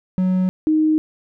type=tone pair in turn; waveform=triangle / sine; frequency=185 / 311.1 Hz; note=F#3 / D#4; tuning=0 / 0 cents; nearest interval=major sixth; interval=900 cents; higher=second; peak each=-13 dBFS; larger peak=neither; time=0.18-0.49 / 0.67-0.98 s; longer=neither; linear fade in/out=0 ms; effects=none